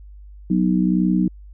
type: chord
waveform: sine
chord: B major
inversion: second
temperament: just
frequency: 185.21 / 246.9 / 308.7 Hz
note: F#3 / B3 / D#4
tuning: +2 / 0 / -14 cents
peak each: -17 / -22 / -21 dBFS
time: 0.5-1.28 s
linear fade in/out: 5 ms
effects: added 50 Hz sine -38 dBFS peak until 1.53 s